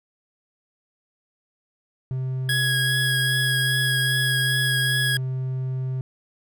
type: tone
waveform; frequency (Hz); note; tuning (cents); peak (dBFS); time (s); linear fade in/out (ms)
triangle; 130; C3; -11; -22; 2.11-6.01; 0
type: tone with vibrato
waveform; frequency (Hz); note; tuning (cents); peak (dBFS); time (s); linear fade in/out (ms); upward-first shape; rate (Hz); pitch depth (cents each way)
25% pulse; 1661.2; G#6; 0; -17; 2.49-5.17; 2; triangle; 2.5; 17
effects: none